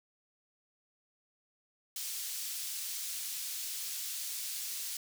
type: high-pass noise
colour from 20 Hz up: pink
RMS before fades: -39 dBFS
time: 1.96-4.97 s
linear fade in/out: 2 ms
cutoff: 4700 Hz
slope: 12 dB/octave
effects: none